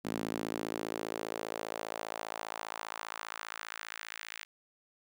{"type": "tone with high-pass filter sweep", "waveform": "sawtooth", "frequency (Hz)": 55, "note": "A1", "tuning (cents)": 0, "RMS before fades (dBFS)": -40, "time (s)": [0.04, 4.45], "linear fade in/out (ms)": 20, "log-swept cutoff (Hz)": [230, 2100], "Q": 1.7, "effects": []}